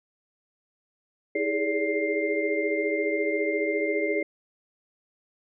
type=tone cluster; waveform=sine; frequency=321.8 / 406 / 420.5 / 576 / 2102 Hz; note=E4 / G#4 / G#4 / D5 / C7; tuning=-42 / -39 / +22 / -34 / +7 cents; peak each=-30 dBFS; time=1.35-4.23 s; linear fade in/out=5 ms; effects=none